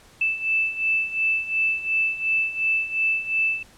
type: beating tone pair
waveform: sine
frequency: 2637 / 2639.8 Hz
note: E7 / E7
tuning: 0 / +2 cents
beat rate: 2.8 Hz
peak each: -26 / -22 dBFS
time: 0.21-3.63 s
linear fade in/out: 5 ms
effects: pink hiss -52 dBFS RMS until 3.77 s + low-pass 11000 Hz 12 dB/octave